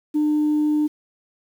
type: tone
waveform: sine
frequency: 301.1 Hz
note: D4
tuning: 43 cents sharp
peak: -15 dBFS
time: 0.14-0.88 s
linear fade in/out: 20 ms
effects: tanh soft clip ceiling -14 dBFS + 8-bit